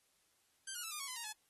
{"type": "tone with pitch steps", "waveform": "5% pulse", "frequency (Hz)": [1568, 1437.9, 1318.5, 1209.1, 1108.7, 1016.7, 932.3, 855], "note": ["G6", "F#6", "E6", "D#6", "C#6", "B5", "A#5", "A5"], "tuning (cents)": [0, -50, 0, -50, 0, 50, 0, -50], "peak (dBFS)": -32, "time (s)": [0.67, 1.326], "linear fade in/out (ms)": 5, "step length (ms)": 82, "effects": ["white hiss -75 dBFS RMS until 1.49 s", "AAC 32 kbps"]}